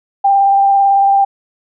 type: tone with vibrato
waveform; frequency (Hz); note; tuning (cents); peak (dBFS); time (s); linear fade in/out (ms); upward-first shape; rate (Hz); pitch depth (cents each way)
sine; 792; G5; +18; -7; 0.24-1.25; 10; sine; 18; 15
effects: none